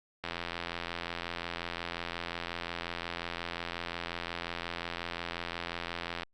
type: click train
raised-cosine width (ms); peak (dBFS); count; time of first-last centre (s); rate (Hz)
0.3; -19; 514; 0.24-6.233; 85.6
effects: Opus 48 kbps